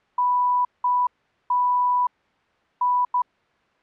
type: tone bursts at uneven times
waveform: sine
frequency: 987.8 Hz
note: B5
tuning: in tune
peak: -17 dBFS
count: 5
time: 0.18-0.65 / 0.84-1.07 / 1.5-2.07 / 2.81-3.05 / 3.14-3.22 s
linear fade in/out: 5 ms
effects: white hiss -62 dBFS RMS until 3.82 s + low-pass 2000 Hz 12 dB/octave